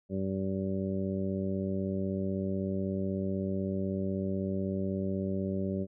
harmonic tone, 96.1 Hz, G2, 34 cents flat, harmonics 1 / 2 / 3 / 4 / 5 / 6, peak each -37 / -32 / -40 / -37 / -45 / -40 dBFS, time 0.09-5.87 s, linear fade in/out 50 ms, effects none

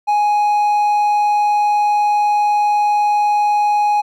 triangle tone, 832 Hz, G#5, 3 cents sharp, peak -10 dBFS, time 0.07-4.02 s, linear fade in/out 20 ms, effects none

